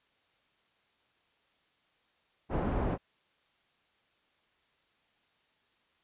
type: low-pass noise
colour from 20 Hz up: pink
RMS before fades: -31 dBFS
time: 2.49-2.98 s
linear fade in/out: 50 ms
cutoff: 900 Hz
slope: 12 dB/octave
effects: white hiss -71 dBFS RMS until 6.03 s + resampled to 8000 Hz